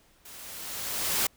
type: noise with level ramp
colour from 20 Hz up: white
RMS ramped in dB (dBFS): -47 to -25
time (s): 0.25-1.27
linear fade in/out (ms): 5
effects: pink hiss -62 dBFS RMS until 1.36 s